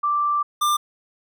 sine / square tone pair in turn, 1174.7 / 1191.1 Hz, D6 / D6, 0 / +24 cents, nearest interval unison, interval 24 cents, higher second, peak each -18 dBFS, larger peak neither, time 0.03-0.43 / 0.61-0.77 s, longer first, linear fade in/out 10 ms, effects none

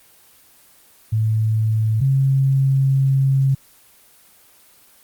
sine tone pair in turn, 109.9 / 135.2 Hz, A2 / C#3, -2 / -43 cents, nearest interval major third, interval 359 cents, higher second, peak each -15 / -13 dBFS, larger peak second, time 1.12-2.01 / 2.01-3.55 s, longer second, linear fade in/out 10 ms, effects white hiss -51 dBFS RMS until 5.03 s + Opus 24 kbps

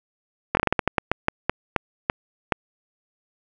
slowing click train, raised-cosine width 0.5 ms, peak -3 dBFS, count 15, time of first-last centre 0.55-2.522 s, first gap 21 ms, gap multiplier 1.26, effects none

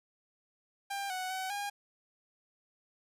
sawtooth tone with pitch steps, 796 / 742 / 754 / 812 Hz, G5 / F#5 / F#5 / G#5, +26 / +5 / +32 / -39 cents, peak -31 dBFS, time 0.9-1.7 s, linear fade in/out 10 ms, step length 200 ms, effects resampled to 32000 Hz + 11-bit

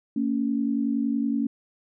sine tone pair together, 229 / 279.7 Hz, A#3 / C#4, -31 / +16 cents, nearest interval minor third, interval 347 cents, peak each -25 dBFS, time 0.16-1.47 s, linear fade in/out 5 ms, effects none

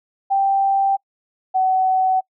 sine tone pair in turn, 784 / 752.7 Hz, G5 / F#5, 0 / +29 cents, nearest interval minor second, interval 71 cents, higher first, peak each -14 / -14 dBFS, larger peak neither, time 0.3-0.97 / 1.54-2.21 s, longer neither, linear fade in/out 20 ms, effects noise-tail reverb RT60 0.1 s tail -26 dB re dry

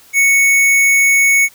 square tone, 2217 Hz, C#7, in tune, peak -9 dBFS, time 0.13-1.49 s, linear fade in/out 50 ms, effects white hiss -45 dBFS RMS until 1.54 s

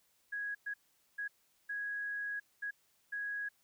sine tone bursts at uneven times, 1659 Hz, G#6, 2 cents flat, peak -36 dBFS, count 6, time 0.32-0.55 / 0.66-0.74 / 1.18-1.28 / 1.69-2.4 / 2.62-2.71 / 3.12-3.49 s, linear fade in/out 10 ms, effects white hiss -73 dBFS RMS until 3.63 s

